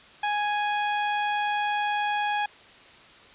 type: tone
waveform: sawtooth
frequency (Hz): 830.6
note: G#5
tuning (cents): 0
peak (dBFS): -20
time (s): 0.23-2.46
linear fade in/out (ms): 5
effects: white hiss -50 dBFS RMS until 3.34 s + resampled to 8000 Hz